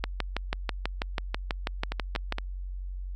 two click trains, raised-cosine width 0.3 ms, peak -12 / -15 dBFS, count 15 / 3, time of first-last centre 0.04-2.324 / 1.92-2.384 s, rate 6.13 / 4.31 Hz, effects added 46 Hz sine -33 dBFS peak until 3.15 s

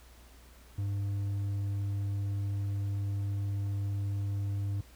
sine tone with hard clipping, 100 Hz, G2, 35 cents sharp, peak -31 dBFS, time 0.78-4.81 s, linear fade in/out 5 ms, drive 3 dB, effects added 60 Hz sine -54 dBFS peak until 4.95 s + pink hiss -59 dBFS RMS until 4.95 s

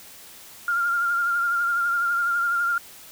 sine tone with vibrato, 1396.9 Hz, F6, in tune, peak -20 dBFS, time 0.68-2.78 s, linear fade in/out 2 ms, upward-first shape sine, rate 12 Hz, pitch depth 32 cents each way, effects white hiss -45 dBFS RMS until 3.11 s

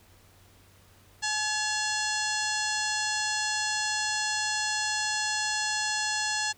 harmonic tone with a mistuned harmonic, 853 Hz, G#5, 46 cents sharp, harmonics 1 / 2 / 3 / 4 / 5 / 6 / 7 / 8 / 9 / 10, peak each -34 / -31 / -38 / -39 / -35 / -37 / -37 / -38 / -39 / -44 dBFS, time 1.22-6.53 s, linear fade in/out 20 ms, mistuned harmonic 3, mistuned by +130 cents, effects added 94 Hz sine -59 dBFS peak until 6.57 s + pink hiss -59 dBFS RMS until 6.57 s

